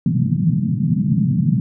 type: band-pass noise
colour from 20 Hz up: pink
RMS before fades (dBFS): -17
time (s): 0.06-1.6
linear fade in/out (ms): 2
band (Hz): 120 to 220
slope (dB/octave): 48
effects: none